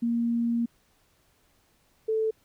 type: tone pair in turn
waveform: sine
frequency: 234.2 / 440.1 Hz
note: A#3 / A4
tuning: +8 / 0 cents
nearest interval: major seventh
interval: 1092 cents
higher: second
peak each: -23 dBFS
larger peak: neither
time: 0.02-0.66 / 2.08-2.31 s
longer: first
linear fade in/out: 10 ms
effects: pink hiss -66 dBFS RMS until 2.44 s